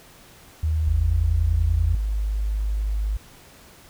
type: tone with pitch glide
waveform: sine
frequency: 78.4 to 82.25 Hz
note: D#2 to E2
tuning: +14 to -3 cents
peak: -19 dBFS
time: 0.63-1.95 s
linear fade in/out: 5 ms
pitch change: +83 cents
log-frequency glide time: 0.89-1.07 s
type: tone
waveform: sine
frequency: 51.91 Hz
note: G#1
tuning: in tune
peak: -21 dBFS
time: 0.87-3.17 s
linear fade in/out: 5 ms
effects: pink hiss -49 dBFS RMS until 3.89 s